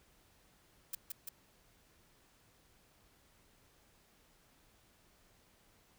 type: noise with echo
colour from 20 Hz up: blue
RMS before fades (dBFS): -39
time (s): 0.93-0.95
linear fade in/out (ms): 5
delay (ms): 170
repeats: 2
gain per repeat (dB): -2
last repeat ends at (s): 1.29
effects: pink hiss -68 dBFS RMS until 5.98 s